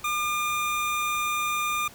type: tone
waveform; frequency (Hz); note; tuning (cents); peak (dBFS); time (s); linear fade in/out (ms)
25% pulse; 1205; D6; +44; -21; 0.04-1.88; 5
effects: pink hiss -48 dBFS RMS until 1.94 s